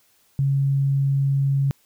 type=tone; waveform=sine; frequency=138 Hz; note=C#3; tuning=7 cents flat; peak=-17 dBFS; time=0.39-1.71 s; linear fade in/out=0 ms; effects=white hiss -61 dBFS RMS until 1.85 s